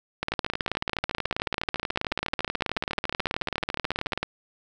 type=two click trains; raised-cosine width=0.3 ms; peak=-10 / -12 dBFS; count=75 / 54; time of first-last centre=0.23-4.23 / 0.32-4.133 s; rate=18.5 / 13.9 Hz; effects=none